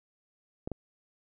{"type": "clicks", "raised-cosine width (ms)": 2, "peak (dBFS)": -21, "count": 2, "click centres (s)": [0.675, 0.717], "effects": []}